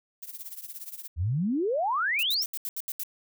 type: noise with tremolo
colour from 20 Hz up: violet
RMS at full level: -37 dBFS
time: 0.22-1.08 s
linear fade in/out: 10 ms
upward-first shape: triangle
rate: 17 Hz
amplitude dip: 90%
type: exponential sweep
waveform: sine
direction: up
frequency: 74.3 to 6210 Hz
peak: -24 dBFS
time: 1.16-2.46 s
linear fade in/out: 50 ms
type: noise bursts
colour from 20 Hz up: violet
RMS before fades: -33 dBFS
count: 8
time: 2.19-3.034 s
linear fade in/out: 0 ms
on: 39 ms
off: 76 ms
effects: none